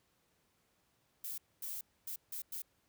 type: noise bursts at uneven times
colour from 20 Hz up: violet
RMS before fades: -42 dBFS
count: 5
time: 1.24-1.38 / 1.62-1.81 / 2.07-2.16 / 2.32-2.42 / 2.52-2.62 s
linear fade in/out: 5 ms
effects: pink hiss -75 dBFS RMS until 2.88 s + high-pass 60 Hz 12 dB/octave